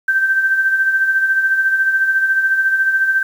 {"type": "tone with tremolo", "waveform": "sine", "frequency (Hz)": 1559, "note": "G6", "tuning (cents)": -10, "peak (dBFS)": -10, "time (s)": [0.08, 3.23], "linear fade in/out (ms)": 5, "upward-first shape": "sine", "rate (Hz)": 14, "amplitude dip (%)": 50, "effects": ["7-bit"]}